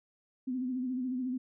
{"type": "tone with vibrato", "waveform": "sine", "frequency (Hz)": 254.2, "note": "C4", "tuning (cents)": -50, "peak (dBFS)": -31, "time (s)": [0.47, 1.38], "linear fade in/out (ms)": 10, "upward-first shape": "sine", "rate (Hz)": 14, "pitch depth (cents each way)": 58, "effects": []}